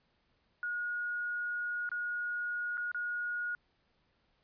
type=tone with dropouts; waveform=sine; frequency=1443 Hz; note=F#6; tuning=44 cents flat; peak=-33 dBFS; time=0.63-3.55 s; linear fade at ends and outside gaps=1 ms; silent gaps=1.891-1.916 / 2.772-2.778 / 2.916-2.946 s; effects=pink hiss -74 dBFS RMS until 4.43 s + resampled to 11025 Hz